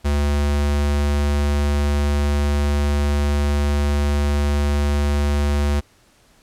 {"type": "tone", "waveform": "square", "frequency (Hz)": 72.4, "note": "D2", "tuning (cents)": -24, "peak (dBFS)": -17, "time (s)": [0.04, 5.81], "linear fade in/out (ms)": 20, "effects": ["pink hiss -55 dBFS RMS until 6.42 s", "low-pass 11000 Hz 12 dB/octave"]}